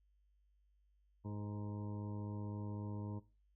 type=harmonic tone with a mistuned harmonic; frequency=103.83 Hz; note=G#2; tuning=in tune; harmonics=1 / 2 / 3 / 4 / 5 / 6 / 8 / 9 / 10; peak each=-43 / -47 / -51 / -56 / -59 / -62 / -65 / -57 / -66 dBFS; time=1.24-3.2 s; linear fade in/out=20 ms; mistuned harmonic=5; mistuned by=-26 cents; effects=noise-tail reverb RT60 0.3 s tail -17 dB re dry + added 50 Hz sine -70 dBFS peak until 3.55 s